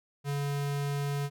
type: tone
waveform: square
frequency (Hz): 142.3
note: C#3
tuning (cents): +46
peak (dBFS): -30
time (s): 0.24-1.3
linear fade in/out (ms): 50
effects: none